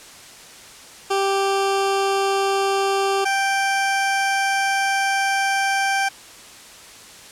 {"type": "tone pair in turn", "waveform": "20% pulse", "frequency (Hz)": [392, 784], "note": ["G4", "G5"], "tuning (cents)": [0, 0], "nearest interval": "octave", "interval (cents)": 1200, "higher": "second", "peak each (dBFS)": -13, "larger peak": "neither", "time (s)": [[1.1, 3.25], [3.25, 6.09]], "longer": "second", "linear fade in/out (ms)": 10, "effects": ["white hiss -42 dBFS RMS until 7.31 s", "low-pass 9000 Hz 12 dB/octave"]}